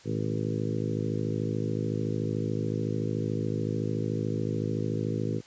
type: harmonic tone with a mistuned harmonic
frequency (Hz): 53.7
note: A1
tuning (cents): -41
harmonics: 2 / 3 / 4 / 5 / 6 / 7 / 8 / 9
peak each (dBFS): -32 / -34 / -35 / -36 / -37 / -37 / -38 / -39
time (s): 0.04-5.42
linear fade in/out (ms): 50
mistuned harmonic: 2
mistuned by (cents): +82
effects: white hiss -54 dBFS RMS until 5.46 s + resampled to 16000 Hz